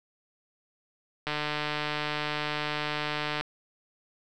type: click train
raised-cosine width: 0.3 ms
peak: -14 dBFS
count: 322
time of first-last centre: 1.27-3.41 s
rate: 150 Hz
effects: none